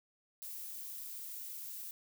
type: noise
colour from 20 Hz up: violet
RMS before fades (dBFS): -45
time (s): 0.42-1.91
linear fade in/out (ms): 0
effects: none